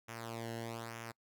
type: tone with flanger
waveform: sawtooth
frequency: 115.3 Hz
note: A#2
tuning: 19 cents flat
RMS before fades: -44 dBFS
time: 0.08-1.12 s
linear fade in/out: 10 ms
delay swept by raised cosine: 0.23 to 0.85 ms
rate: 1.1 Hz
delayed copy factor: -0.75
effects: noise-tail reverb RT60 0.1 s tail -26 dB re dry